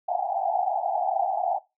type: band-pass noise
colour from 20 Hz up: white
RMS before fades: -26 dBFS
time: 0.08-1.59 s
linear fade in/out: 10 ms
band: 680 to 810 Hz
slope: 96 dB/octave
effects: noise-tail reverb RT60 0.2 s tail -17 dB re dry